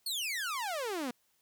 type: exponential sweep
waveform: sawtooth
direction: down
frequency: 4510 to 233.1 Hz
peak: -30 dBFS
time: 0.06-1.11 s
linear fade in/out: 5 ms
effects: white hiss -73 dBFS RMS until 1.41 s